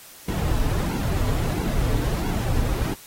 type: noise with flanger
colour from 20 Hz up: brown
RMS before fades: -23 dBFS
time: 0.28-2.94 s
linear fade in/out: 5 ms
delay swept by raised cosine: 1.6 to 5.6 ms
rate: 1.5 Hz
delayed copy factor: -0.6
effects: white hiss -45 dBFS RMS until 3.06 s + AAC 48 kbps